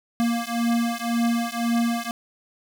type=beating tone pair; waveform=square; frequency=233.1 / 235 Hz; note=A#3 / A#3; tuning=0 / +14 cents; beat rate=1.9 Hz; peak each=-25 dBFS; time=0.2-2.11 s; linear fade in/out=0 ms; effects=none